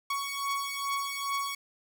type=beating tone pair; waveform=sawtooth; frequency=1114 / 1116.4 Hz; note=C#6 / C#6; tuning=+8 / +12 cents; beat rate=2.4 Hz; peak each=-31 / -29 dBFS; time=0.1-1.55 s; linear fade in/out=5 ms; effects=none